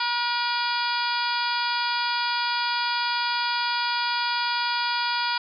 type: harmonic tone with a mistuned harmonic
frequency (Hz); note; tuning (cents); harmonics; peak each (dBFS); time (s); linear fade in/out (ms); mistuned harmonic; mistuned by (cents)
479.3; A#4; +48; 2 / 3 / 4 / 5 / 6 / 7 / 8 / 9 / 10; -27 / -29 / -38 / -33 / -38 / -33 / -39 / -34 / -31; 0-5.38; 5; 10; +15
effects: none